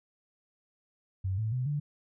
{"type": "tone with pitch steps", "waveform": "sine", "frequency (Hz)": [94.9, 109.64, 126.68, 146.36], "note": ["F#2", "A2", "B2", "D3"], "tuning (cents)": [44, -6, 44, -6], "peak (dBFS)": -28, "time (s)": [1.24, 1.8], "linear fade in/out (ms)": 10, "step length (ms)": 140, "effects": []}